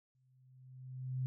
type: tone with exponential growth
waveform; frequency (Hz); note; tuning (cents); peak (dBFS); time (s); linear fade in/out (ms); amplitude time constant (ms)
sine; 129; C3; -24; -32; 0.15-1.26; 0; 240
effects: none